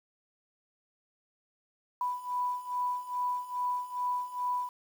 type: beating tone pair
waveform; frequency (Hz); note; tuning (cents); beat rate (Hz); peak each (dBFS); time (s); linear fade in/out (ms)
sine; 987.8 / 990.2; B5 / B5; 0 / +4; 2.4; -35 / -32; 2.01-4.69; 2
effects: 9-bit